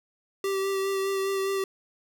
square tone with vibrato, 389.2 Hz, G4, 12 cents flat, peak -26 dBFS, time 0.44-1.64 s, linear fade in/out 2 ms, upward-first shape sine, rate 4.9 Hz, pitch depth 16 cents each way, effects none

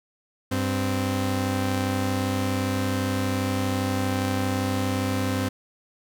sawtooth tone pair together, 97.45 / 260 Hz, G2 / C4, -10 / -11 cents, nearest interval octave + perfect fourth, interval 1699 cents, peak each -22 dBFS, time 0.51-5.49 s, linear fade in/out 10 ms, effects none

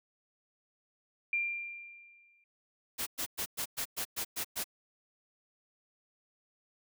sine tone with exponential decay, 2382 Hz, D7, 24 cents sharp, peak -27 dBFS, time 1.33-2.44 s, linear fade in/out 2 ms, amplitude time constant 240 ms
white noise bursts, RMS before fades -35 dBFS, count 9, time 2.98-4.643 s, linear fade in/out 20 ms, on 87 ms, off 110 ms
effects none

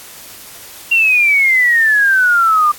sine exponential sweep, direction down, 2774 to 1186 Hz, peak -8 dBFS, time 0.91-2.72 s, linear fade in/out 10 ms, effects white hiss -35 dBFS RMS until 2.78 s + AAC 64 kbps

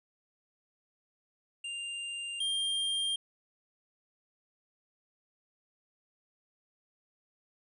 square tone pair in turn, 2794 / 3197 Hz, F7 / G7, 0 / +33 cents, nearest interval major second, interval 233 cents, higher second, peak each -37 / -30 dBFS, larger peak second, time 1.64-2.4 / 2.4-3.16 s, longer neither, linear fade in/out 5 ms, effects resampled to 24000 Hz

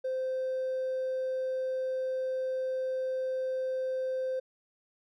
triangle tone with hard clipping, 519 Hz, C5, 14 cents flat, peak -29 dBFS, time 0.04-4.4 s, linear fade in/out 10 ms, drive 2 dB, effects none

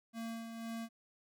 square tone with tremolo, 228.1 Hz, A#3, 37 cents flat, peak -40 dBFS, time 0.13-0.89 s, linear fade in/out 50 ms, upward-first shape sine, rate 2 Hz, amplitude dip 45%, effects none

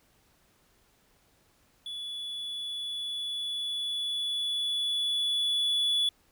triangle tone with level ramp, 3426 Hz, A7, 47 cents flat, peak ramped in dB -34 to -22 dBFS, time 1.86-6.09 s, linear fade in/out 2 ms, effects pink hiss -66 dBFS RMS until 6.31 s

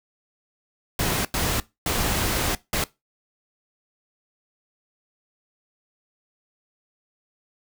pink noise bursts at uneven times, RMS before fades -24 dBFS, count 4, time 0.99-1.25 / 1.34-1.6 / 1.86-2.55 / 2.73-2.84 s, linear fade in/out 2 ms, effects noise-tail reverb RT60 0.2 s tail -19 dB re dry

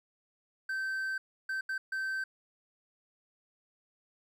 triangle tone bursts at uneven times, 1550 Hz, G6, 20 cents flat, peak -30 dBFS, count 4, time 0.69-1.18 / 1.49-1.61 / 1.69-1.78 / 1.92-2.24 s, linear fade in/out 5 ms, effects none

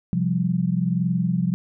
sine chord, C suspended fourth, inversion none, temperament equal, 130.81 / 174.61 / 196 Hz, C3 / F3 / G3, 0 / 0 / 0 cents, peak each -26 / -21 / -26 dBFS, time 0.13-1.54 s, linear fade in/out 0 ms, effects none

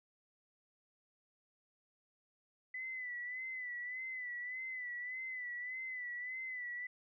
sine tone with vibrato, 1999 Hz, B6, 20 cents sharp, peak -40 dBFS, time 2.74-6.87 s, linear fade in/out 5 ms, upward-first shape sine, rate 1.7 Hz, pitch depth 56 cents each way, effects none

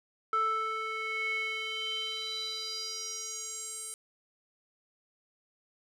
square tone with band-pass filter sweep, 440 Hz, A4, in tune, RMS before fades -35 dBFS, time 0.33-3.94 s, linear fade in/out 0 ms, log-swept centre 1300 to 9000 Hz, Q 5.2, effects none

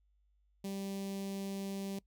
sawtooth tone with notch filter, 196 Hz, G3, in tune, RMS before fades -40 dBFS, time 0.64-1.99 s, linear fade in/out 5 ms, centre 1400 Hz, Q 0.55, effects noise-tail reverb RT60 0.1 s tail -22 dB re dry + added 50 Hz sine -69 dBFS peak until 2.06 s

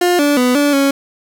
30% pulse tone with pitch steps, 354.6 / 289.7 / 249.1 / 288.8 / 276.7 Hz, F4 / D4 / B3 / D4 / C#4, +26 / -24 / +15 / -29 / -3 cents, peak -8 dBFS, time 0.01-0.91 s, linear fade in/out 5 ms, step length 180 ms, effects none

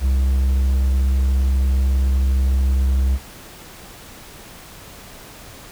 triangle tone, 66 Hz, C2, 16 cents sharp, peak -12 dBFS, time 0-3.19 s, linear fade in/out 50 ms, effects pink hiss -40 dBFS RMS until 5.71 s

